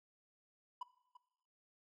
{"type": "tone with echo", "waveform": "triangle", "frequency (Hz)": 987.8, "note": "B5", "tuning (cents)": 0, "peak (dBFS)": -38, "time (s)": [0.81, 0.83], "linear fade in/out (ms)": 5, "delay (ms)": 340, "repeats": 1, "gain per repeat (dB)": -15, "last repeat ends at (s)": 1.17, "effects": ["noise-tail reverb RT60 0.8 s tail -17 dB re dry"]}